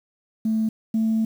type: tone pair in turn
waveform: sine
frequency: 220 / 221.9 Hz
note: A3 / A3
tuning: 0 / +15 cents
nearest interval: unison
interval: 15 cents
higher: second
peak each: -18 / -17 dBFS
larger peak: second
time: 0.45-0.69 / 0.94-1.25 s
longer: second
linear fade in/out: 5 ms
effects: tanh soft clip ceiling -15 dBFS + 8-bit